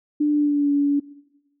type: tone with pitch glide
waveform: sine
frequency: 296.5 to 285.4 Hz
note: D4 to D4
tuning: +17 to -49 cents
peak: -16 dBFS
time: 0.2-1 s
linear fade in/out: 10 ms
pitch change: -66 cents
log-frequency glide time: 0.32-0.71 s
effects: noise-tail reverb RT60 1.0 s tail -20 dB re dry